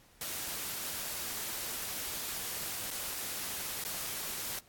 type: noise with dropouts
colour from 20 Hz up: white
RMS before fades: -38 dBFS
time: 0.21-4.59 s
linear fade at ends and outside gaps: 2 ms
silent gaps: 2.905-2.911 / 3.84-3.85 s
effects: pink hiss -62 dBFS RMS until 4.68 s + AAC 64 kbps